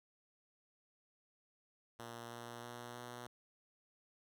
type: tone with pitch steps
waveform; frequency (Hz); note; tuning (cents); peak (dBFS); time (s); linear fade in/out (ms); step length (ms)
5% pulse; 117.4 / 118.7 / 120.01 / 121.33; A#2 / A#2 / B2 / B2; +13 / +32 / -49 / -30; -36; 1.99-3.27; 5; 320
effects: none